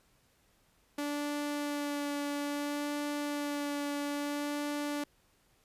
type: tone with vibrato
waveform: sawtooth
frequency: 290 Hz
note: D4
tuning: 22 cents flat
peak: -29 dBFS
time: 0.98-5.04 s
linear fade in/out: 5 ms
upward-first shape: sine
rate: 0.6 Hz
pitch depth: 13 cents each way
effects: pink hiss -69 dBFS RMS until 5.64 s + resampled to 32000 Hz